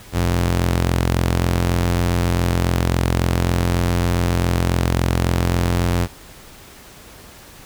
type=ring-modulated tone; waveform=sawtooth; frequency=87.31 Hz; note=F2; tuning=in tune; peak=-9 dBFS; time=0.12-6.08 s; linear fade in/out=50 ms; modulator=21.7 Hz; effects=pink hiss -42 dBFS RMS until 7.65 s